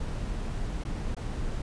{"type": "noise with dropouts", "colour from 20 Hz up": "brown", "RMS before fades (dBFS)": -32, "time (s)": [0, 1.62], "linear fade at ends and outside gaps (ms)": 5, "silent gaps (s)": [[0.838, 0.85], [1.149, 1.166]], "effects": ["resampled to 22050 Hz"]}